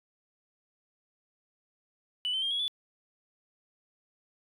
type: tone with pitch steps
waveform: sine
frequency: 2972 / 3087 / 3207 / 3332 / 3462 Hz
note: F#7 / G7 / G7 / G#7 / A7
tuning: +7 / -27 / +39 / +5 / -29 cents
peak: -27 dBFS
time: 2.25-2.68 s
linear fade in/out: 0 ms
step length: 86 ms
effects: tanh soft clip ceiling -24 dBFS